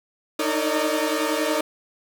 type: tone cluster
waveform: sawtooth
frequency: 305.1 / 315.8 / 455.7 / 567 / 609 Hz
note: D#4 / D#4 / A#4 / C#5 / D#5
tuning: -34 / +26 / -39 / +39 / -37 cents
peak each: -24 dBFS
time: 0.39-1.61 s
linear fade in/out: 5 ms
effects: none